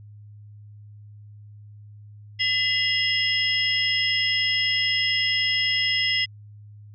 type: tone cluster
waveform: sine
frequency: 2021 / 2831 / 3309 / 5180 Hz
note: B6 / F7 / G#7 / E8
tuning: +39 / +23 / -7 / -31 cents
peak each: -24 / -26 / -27 / -27 dBFS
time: 2.39-6.26 s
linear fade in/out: 20 ms
effects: added 104 Hz sine -42 dBFS peak until 6.94 s